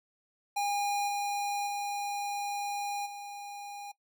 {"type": "tone with level steps", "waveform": "square", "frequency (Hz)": 813, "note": "G#5", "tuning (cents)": -37, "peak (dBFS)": [-29, -31, -33, -41], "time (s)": [0.56, 3.92], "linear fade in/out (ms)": 10, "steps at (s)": [1.07, 1.66, 3.05], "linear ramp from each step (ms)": 20, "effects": ["noise-tail reverb RT60 0.1 s tail -18 dB re dry"]}